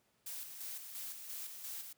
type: noise with tremolo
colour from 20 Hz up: blue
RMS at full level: -44 dBFS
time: 0.26-1.93 s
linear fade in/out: 5 ms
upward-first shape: square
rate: 2.9 Hz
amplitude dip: 45%
effects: pink hiss -75 dBFS RMS until 1.97 s + high-pass 100 Hz 12 dB/octave